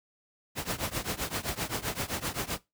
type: noise with tremolo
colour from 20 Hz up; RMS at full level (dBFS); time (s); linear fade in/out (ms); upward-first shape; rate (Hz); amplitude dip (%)
pink; -29; 0.55-2.59; 50; triangle; 7.7; 95
effects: noise-tail reverb RT60 0.2 s tail -19 dB re dry + high-pass 60 Hz 12 dB/octave